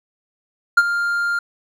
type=tone with ADSR envelope; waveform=triangle; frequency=1400 Hz; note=F6; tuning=4 cents sharp; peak=-4 dBFS; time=0.77-1.39 s; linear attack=8 ms; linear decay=42 ms; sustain=-12 dB; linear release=4 ms; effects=none